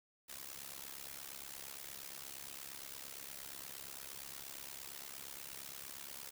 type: noise with amplitude modulation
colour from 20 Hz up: white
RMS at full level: -45 dBFS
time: 0.28-6.31 s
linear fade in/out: 20 ms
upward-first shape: sine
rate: 68.6 Hz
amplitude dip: 90%
effects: none